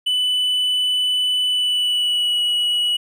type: tone with pitch glide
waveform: triangle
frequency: 2990 to 2927 Hz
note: F#7 to F#7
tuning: +17 to -19 cents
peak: -15 dBFS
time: 0.06-2.97 s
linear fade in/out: 10 ms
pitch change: -36 cents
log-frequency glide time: 1.47-2.4 s
effects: none